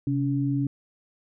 sine tone pair together, 132.99 / 282.4 Hz, C3 / C#4, +29 / +32 cents, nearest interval octave + minor second, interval 1303 cents, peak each -25 dBFS, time 0.07-0.67 s, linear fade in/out 2 ms, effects none

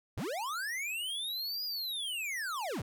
square linear two-way sweep, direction up then down, 60.7 to 4964 to 60.7 Hz, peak -35 dBFS, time 0.17-2.82 s, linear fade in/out 5 ms, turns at 1.64 s, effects none

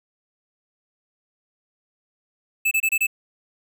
square tone bursts, 2622 Hz, E7, 10 cents flat, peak -18 dBFS, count 5, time 2.65-3.069 s, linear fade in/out 10 ms, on 63 ms, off 26 ms, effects none

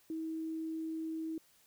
sine tone, 320.9 Hz, E4, 46 cents flat, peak -36 dBFS, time 0.1-1.38 s, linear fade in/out 2 ms, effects white hiss -67 dBFS RMS until 1.66 s

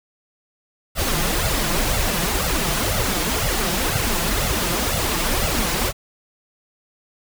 pink noise with flanger, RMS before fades -21 dBFS, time 0.95-5.93 s, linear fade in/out 50 ms, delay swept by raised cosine 1.4 to 5.9 ms, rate 2 Hz, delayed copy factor +0.8, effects none

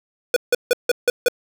square tone bursts, 490 Hz, B4, 14 cents flat, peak -13 dBFS, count 6, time 0.34-1.284 s, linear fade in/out 2 ms, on 24 ms, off 160 ms, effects 9-bit

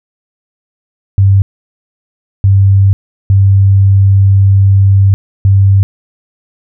sine tone bursts at uneven times, 97.9 Hz, G2, 2 cents flat, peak -3 dBFS, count 4, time 1.18-1.42 / 2.44-2.93 / 3.3-5.14 / 5.45-5.83 s, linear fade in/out 0 ms, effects none

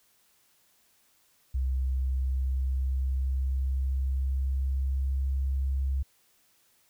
sine tone with pitch glide, 65 to 67.21 Hz, C2 to C2, -11 to +47 cents, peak -25 dBFS, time 1.54-6.03 s, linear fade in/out 10 ms, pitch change +58 cents, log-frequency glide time 1.7-5.45 s, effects white hiss -66 dBFS RMS until 6.89 s

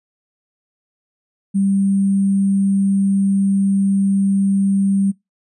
sine tone with sample-and-hold, 196 Hz, G3, in tune, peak -13 dBFS, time 1.54-5.12 s, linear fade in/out 20 ms, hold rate 8820 Hz, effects noise-tail reverb RT60 0.2 s tail -25 dB re dry + resampled to 24000 Hz

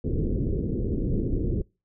pink low-pass noise, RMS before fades -26 dBFS, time 0.04-1.62 s, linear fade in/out 5 ms, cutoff 450 Hz, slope 48 dB/octave, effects noise-tail reverb RT60 0.3 s tail -26 dB re dry

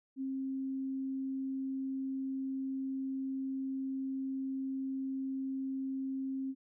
sine tone, 266.9 Hz, C4, 35 cents sharp, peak -34 dBFS, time 0.16-6.55 s, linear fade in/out 50 ms, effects none

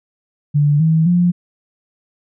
sine tone with pitch steps, 146.3 / 160.47 / 176 Hz, D3 / E3 / F3, -6 / -46 / +14 cents, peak -10 dBFS, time 0.54-1.32 s, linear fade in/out 20 ms, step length 260 ms, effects none

